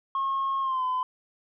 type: tone with pitch glide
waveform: sine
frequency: 1083 to 1016.3 Hz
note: C#6 to B5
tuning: -41 to +49 cents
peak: -23 dBFS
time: 0.15-1.03 s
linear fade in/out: 2 ms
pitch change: -110 cents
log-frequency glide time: 0.61-0.84 s
effects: tanh soft clip ceiling -22 dBFS